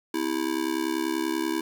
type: tone with amplitude modulation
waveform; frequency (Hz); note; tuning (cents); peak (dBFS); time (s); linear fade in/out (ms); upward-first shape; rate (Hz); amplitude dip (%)
square; 325.6; E4; -21; -22; 0.14-1.61; 5; sine; 70.3; 90
effects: 8-bit